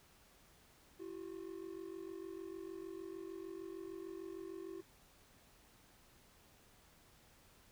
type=ring-modulated tone; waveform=triangle; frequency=360 Hz; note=F#4; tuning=47 cents flat; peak=-40 dBFS; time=0.99-4.82 s; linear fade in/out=20 ms; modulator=23.3 Hz; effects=pink hiss -66 dBFS RMS until 7.71 s